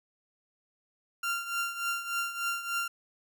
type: tone with tremolo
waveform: 30% pulse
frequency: 1386 Hz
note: F6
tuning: 14 cents flat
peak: -25 dBFS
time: 1.23-2.88 s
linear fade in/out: 5 ms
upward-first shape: triangle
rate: 3.4 Hz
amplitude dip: 75%
effects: none